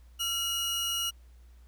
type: tone pair together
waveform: sawtooth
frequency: 1363.4 / 2889 Hz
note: F6 / F#7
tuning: -42 / -42 cents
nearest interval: octave + minor second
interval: 1300 cents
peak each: -36 / -26 dBFS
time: 0.19-1.11 s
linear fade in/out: 20 ms
effects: added 60 Hz sine -51 dBFS peak until 1.67 s + pink hiss -68 dBFS RMS until 1.67 s